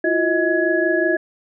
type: tone cluster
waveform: sine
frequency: 333.5 / 358.9 / 632 / 1681 Hz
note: E4 / F4 / D#5 / G#6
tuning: +20 / +47 / +27 / +20 cents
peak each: -21 dBFS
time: 0.04-1.17 s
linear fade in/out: 5 ms
effects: none